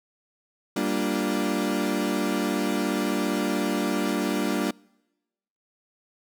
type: chord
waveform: 35% pulse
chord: G minor seventh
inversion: none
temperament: equal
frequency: 196 / 233.1 / 293.7 / 349.2 Hz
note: G3 / Bb3 / D4 / F4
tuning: 0 / 0 / 0 / 0 cents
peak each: -28 / -28 / -26 / -29 dBFS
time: 0.76-4.71 s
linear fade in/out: 5 ms
effects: noise-tail reverb RT60 1.0 s tail -26 dB re dry